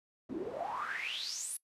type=noise with band-pass filter sweep; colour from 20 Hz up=pink; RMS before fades=-39 dBFS; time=0.29-1.57 s; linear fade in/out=5 ms; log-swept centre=260 to 11000 Hz; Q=9.7; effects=noise-tail reverb RT60 0.1 s tail -21 dB re dry + resampled to 32000 Hz